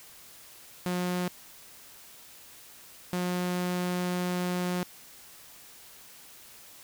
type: tone bursts at uneven times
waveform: sawtooth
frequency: 179.3 Hz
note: F3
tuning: 46 cents sharp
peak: -24 dBFS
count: 2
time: 0.86-1.28 / 3.13-4.83 s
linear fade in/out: 0 ms
effects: white hiss -51 dBFS RMS until 6.83 s